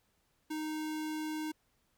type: tone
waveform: square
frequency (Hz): 309.8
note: D#4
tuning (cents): -7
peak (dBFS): -36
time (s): 0.5-1.52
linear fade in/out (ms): 10
effects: pink hiss -75 dBFS RMS until 1.97 s